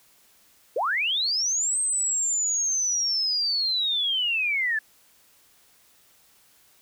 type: linear two-way sweep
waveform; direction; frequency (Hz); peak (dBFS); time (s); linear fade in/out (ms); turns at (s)
sine; up then down; 415.3 to 8372 to 1697; -22; 0.76-4.79; 5; 1.79
effects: white hiss -59 dBFS RMS until 6.81 s